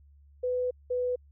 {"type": "tone pair in turn", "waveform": "sine", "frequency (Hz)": [499.4, 496.6], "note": ["B4", "B4"], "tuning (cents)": [19, 9], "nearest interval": "unison", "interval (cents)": 10, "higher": "first", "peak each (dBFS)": -26, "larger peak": "neither", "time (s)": [[0.43, 0.71], [0.9, 1.16]], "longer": "first", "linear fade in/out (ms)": 10, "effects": ["added 71 Hz sine -54 dBFS peak until 1.31 s"]}